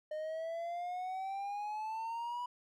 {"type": "exponential sweep", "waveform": "triangle", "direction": "up", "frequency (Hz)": [610, 984], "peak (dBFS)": -35, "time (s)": [0.11, 2.46], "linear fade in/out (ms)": 5, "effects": []}